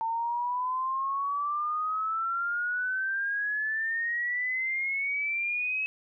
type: exponential sweep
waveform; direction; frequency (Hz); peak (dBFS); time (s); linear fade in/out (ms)
sine; up; 897 to 2576; -27; 0.01-5.86; 0
effects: none